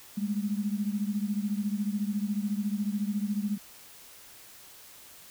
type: beating tone pair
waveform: sine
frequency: 201.8 / 215.8 Hz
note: G#3 / A3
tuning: -49 / -33 cents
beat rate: 14 Hz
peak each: -29 / -32 dBFS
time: 0.17-3.58 s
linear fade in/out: 10 ms
effects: white hiss -51 dBFS RMS until 5.3 s